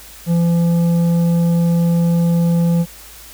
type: tone with tanh clipping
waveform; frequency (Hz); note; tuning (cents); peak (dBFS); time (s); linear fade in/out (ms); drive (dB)
sine; 169.9; F3; -47; -13; 0.26-2.86; 50; 8
effects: added 54 Hz sine -44 dBFS peak until 3.33 s + white hiss -39 dBFS RMS until 3.33 s